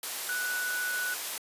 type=tone in noise; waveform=sine; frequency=1480 Hz; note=F#6; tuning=in tune; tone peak=-30 dBFS; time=0.29-1.14 s; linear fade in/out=2 ms; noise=white; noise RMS=-35 dBFS; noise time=0.03-1.38 s; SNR=+2 dB; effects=high-pass 400 Hz 12 dB/octave + resampled to 32000 Hz